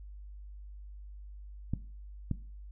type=clicks; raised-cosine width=5 ms; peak=-18 dBFS; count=2; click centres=1.736 / 2.313 s; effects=noise-tail reverb RT60 0.4 s tail -17 dB re dry + added 50 Hz sine -44 dBFS peak until 2.71 s